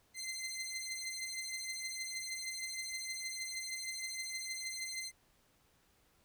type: beating tone pair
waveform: 15% pulse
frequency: 2069 / 2075.4 Hz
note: C7 / C7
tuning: -20 / -15 cents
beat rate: 6.4 Hz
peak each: -37 / -36 dBFS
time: 0.14-5.12 s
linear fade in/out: 50 ms
effects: pink hiss -71 dBFS RMS until 6.24 s